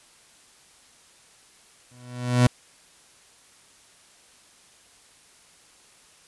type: tone with exponential growth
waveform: 30% pulse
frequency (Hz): 123.47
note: B2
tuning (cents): 0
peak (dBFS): -10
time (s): 1.91-2.47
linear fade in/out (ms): 5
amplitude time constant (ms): 120
effects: white hiss -55 dBFS RMS until 6.27 s + resampled to 24000 Hz